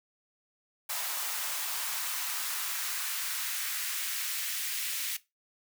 white noise with high-pass filter sweep, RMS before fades -34 dBFS, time 0.89-5.17 s, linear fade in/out 10 ms, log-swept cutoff 810 to 2200 Hz, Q 1.3, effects noise-tail reverb RT60 0.2 s tail -17 dB re dry

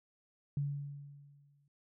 sine tone with exponential decay, 142.6 Hz, C#3, 49 cents sharp, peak -30 dBFS, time 0.57-1.68 s, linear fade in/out 2 ms, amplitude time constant 240 ms, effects none

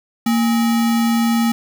sine tone with sample-and-hold, 230.6 Hz, A#3, 19 cents flat, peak -13 dBFS, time 0.26-1.52 s, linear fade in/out 5 ms, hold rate 1050 Hz, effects none

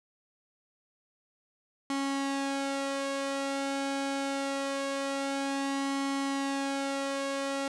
sawtooth tone with flanger, 275.2 Hz, C#4, 12 cents flat, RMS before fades -32 dBFS, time 1.9-7.68 s, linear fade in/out 2 ms, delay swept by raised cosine 0.95 to 2.35 ms, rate 0.24 Hz, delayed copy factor +0.5, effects resampled to 22050 Hz + 11-bit

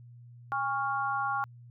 sine chord, Db major, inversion second, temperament equal with one note detuned, 813.5 / 1108.7 / 1396.9 Hz, Ab5 / Db6 / F6, -36 / 0 / 0 cents, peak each -32 / -32 / -33 dBFS, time 0.52-1.44 s, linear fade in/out 0 ms, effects added 120 Hz sine -48 dBFS peak until 1.7 s

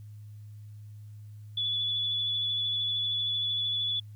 sine tone with vibrato, 3430 Hz, A7, 45 cents flat, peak -27 dBFS, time 1.57-4 s, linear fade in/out 5 ms, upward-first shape triangle, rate 13 Hz, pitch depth 19 cents each way, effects added 105 Hz sine -43 dBFS peak until 4.15 s + white hiss -70 dBFS RMS until 4.15 s

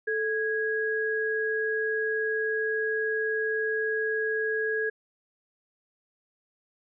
sine tone pair together, 438.2 / 1653.5 Hz, A4 / G#6, -7 / -8 cents, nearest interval octave + major seventh, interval 2299 cents, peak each -28 / -28 dBFS, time 0.07-4.9 s, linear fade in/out 10 ms, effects none

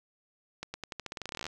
accelerating click train, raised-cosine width 0.2 ms, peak -20 dBFS, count 20, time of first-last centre 0.63-1.466 s, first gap 110 ms, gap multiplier 0.88, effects none

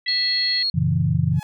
harmonic tone, 659.3 Hz, E5, in tune, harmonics 3 / 4 / 5 / 6, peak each -26 / -38 / -34 / -37 dBFS, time 0.06-0.63 s, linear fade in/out 5 ms
sine tone, 4307 Hz, C8, 49 cents sharp, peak -19 dBFS, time 0.08-0.7 s, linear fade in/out 2 ms
sine chord, F# dominant seventh, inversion none, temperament equal, 92.5 / 116.54 / 138.59 / 164.81 Hz, F#2 / A#2 / C#3 / E3, 0 / 0 / 0 / 0 cents, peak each -24 / -25 / -21 / -21 dBFS, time 0.74-1.4 s, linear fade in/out 10 ms
sawtooth tone with exponential growth, 846 Hz, G#5, 32 cents sharp, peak -28 dBFS, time 1.31-1.43 s, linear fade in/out 1 ms, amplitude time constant 26 ms
effects none

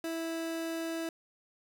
30% pulse tone, 328.4 Hz, E4, 6 cents flat, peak -31 dBFS, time 0.04-1.09 s, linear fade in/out 2 ms, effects none

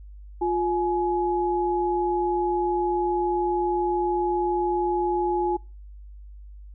sine tone pair together, 352.4 / 842.8 Hz, F4 / G#5, +16 / +25 cents, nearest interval octave + minor third, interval 1509 cents, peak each -23 / -25 dBFS, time 0.41-5.57 s, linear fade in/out 10 ms, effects noise-tail reverb RT60 0.3 s tail -23 dB re dry + added 50 Hz sine -40 dBFS peak until 6.74 s

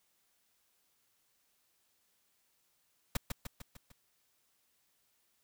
pink noise with echo, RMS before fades -31 dBFS, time 3.15-3.17 s, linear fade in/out 5 ms, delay 150 ms, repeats 5, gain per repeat -5 dB, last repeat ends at 3.92 s, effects white hiss -75 dBFS RMS until 5.43 s

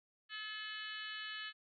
harmonic tone, 430 Hz, A4, 40 cents flat, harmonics 3 / 4 / 5 / 6 / 7 / 8 / 9 / 10, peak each -53 / -46 / -55 / -53 / -48 / -54 / -55 / -54 dBFS, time 0.29-1.53 s, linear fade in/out 50 ms, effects none

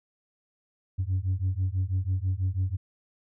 sine beating tone pair, 90.8 / 96.9 Hz, F#2 / G2, -32 / -20 cents, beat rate 6.1 Hz, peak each -26 dBFS, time 0.98-2.77 s, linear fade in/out 20 ms, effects tanh soft clip ceiling -21 dBFS

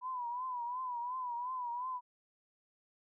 sine tone with vibrato, 987.8 Hz, B5, in tune, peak -36 dBFS, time 0.01-2.01 s, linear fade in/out 50 ms, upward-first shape triangle, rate 2.8 Hz, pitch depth 95 cents each way, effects none

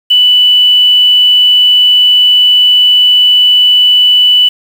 sine tone with quantisation, 2975 Hz, F#7, 9 cents sharp, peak -3 dBFS, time 0.1-4.49 s, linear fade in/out 10 ms, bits 5, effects none

